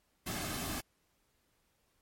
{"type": "noise with comb filter", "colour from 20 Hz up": "pink", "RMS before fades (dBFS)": -38, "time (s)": [0.26, 0.81], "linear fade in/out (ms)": 10, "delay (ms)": 2.1, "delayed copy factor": -0.55, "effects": ["pink hiss -75 dBFS RMS until 2.01 s", "MP3 64 kbps"]}